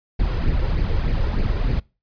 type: noise with flanger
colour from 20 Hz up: brown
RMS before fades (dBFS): -20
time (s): 0.19-1.8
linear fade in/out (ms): 10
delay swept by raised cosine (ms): 0.41 to 2.21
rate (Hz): 3.3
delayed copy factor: +0.55
effects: noise-tail reverb RT60 0.3 s tail -24 dB re dry + resampled to 11025 Hz